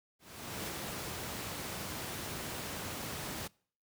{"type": "noise with ADSR envelope", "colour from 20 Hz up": "pink", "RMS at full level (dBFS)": -38, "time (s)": [0.19, 3.48], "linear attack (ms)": 490, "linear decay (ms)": 7, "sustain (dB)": -2, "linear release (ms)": 12, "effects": ["noise-tail reverb RT60 0.5 s tail -25 dB re dry", "high-pass 80 Hz 12 dB/octave"]}